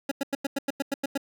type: tone bursts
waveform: 25% pulse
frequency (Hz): 277.2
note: C#4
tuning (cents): 0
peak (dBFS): -21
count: 10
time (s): 0.09-1.177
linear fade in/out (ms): 5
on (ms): 25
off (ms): 93
effects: none